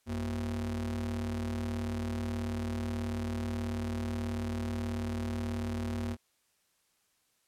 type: ring-modulated tone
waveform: square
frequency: 72.4 Hz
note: D2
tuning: 24 cents flat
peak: -30 dBFS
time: 0.06-6.17 s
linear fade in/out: 50 ms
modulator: 164 Hz
effects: white hiss -73 dBFS RMS until 7.47 s + low-pass 12000 Hz 12 dB/octave